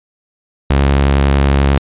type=tone with vibrato; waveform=sawtooth; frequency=69.3 Hz; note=C#2; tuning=in tune; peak=-5 dBFS; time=0.7-1.78 s; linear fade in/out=5 ms; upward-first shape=sine; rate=11 Hz; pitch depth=24 cents each way; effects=resampled to 8000 Hz